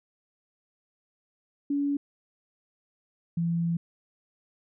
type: tone pair in turn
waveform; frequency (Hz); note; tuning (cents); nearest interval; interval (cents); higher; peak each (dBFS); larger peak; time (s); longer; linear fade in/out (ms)
sine; 284.3 / 168.65; C#4 / E3; +44 / +40; major sixth; 904; first; -24; neither; 1.7-1.97 / 3.37-3.77; second; 5
effects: none